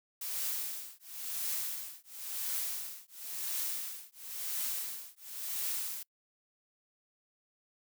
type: noise with tremolo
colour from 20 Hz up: blue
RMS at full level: -34 dBFS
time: 0.21-6.03 s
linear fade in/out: 5 ms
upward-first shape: triangle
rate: 0.96 Hz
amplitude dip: 100%
effects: noise-tail reverb RT60 0.1 s tail -25 dB re dry